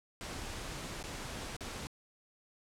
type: noise with dropouts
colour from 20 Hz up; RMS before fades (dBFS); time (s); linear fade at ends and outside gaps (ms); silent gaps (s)
pink; -42; 0.21-1.87; 0; 1.028-1.039 / 1.566-1.607
effects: low-pass 9000 Hz 12 dB/octave